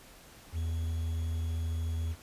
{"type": "tone with quantisation", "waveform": "triangle", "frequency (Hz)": 81.9, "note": "E2", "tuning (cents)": -11, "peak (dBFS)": -28, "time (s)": [0.52, 2.16], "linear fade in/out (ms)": 50, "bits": 9, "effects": ["pink hiss -54 dBFS RMS until 2.22 s", "resampled to 32000 Hz"]}